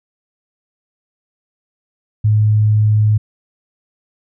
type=tone; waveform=sine; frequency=106.8 Hz; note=G#2; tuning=49 cents sharp; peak=-9 dBFS; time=2.24-3.18 s; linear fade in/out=10 ms; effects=none